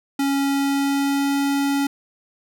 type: tone with pitch glide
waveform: square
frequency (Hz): 277.2 to 279.6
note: C#4 to C#4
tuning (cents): 0 to +15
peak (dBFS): -19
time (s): 0.19-1.87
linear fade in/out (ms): 5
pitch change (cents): +15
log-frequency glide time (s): 0.38-1.36
effects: none